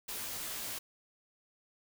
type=noise with comb filter; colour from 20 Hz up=white; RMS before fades=-40 dBFS; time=0.08-0.79 s; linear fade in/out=10 ms; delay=15 ms; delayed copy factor=-0.95; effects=none